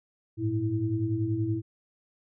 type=tone cluster; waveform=sine; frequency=103.3 / 113.8 / 327.1 Hz; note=G#2 / A#2 / E4; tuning=-9 / -41 / -13 cents; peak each=-32 / -29 / -29 dBFS; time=0.37-1.62 s; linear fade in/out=50 ms; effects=none